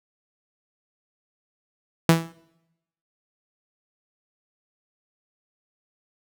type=tone with exponential decay; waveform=sawtooth; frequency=164.81 Hz; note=E3; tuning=in tune; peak=-6 dBFS; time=2.09-2.32 s; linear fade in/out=2 ms; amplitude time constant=49 ms; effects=noise-tail reverb RT60 0.9 s tail -23 dB re dry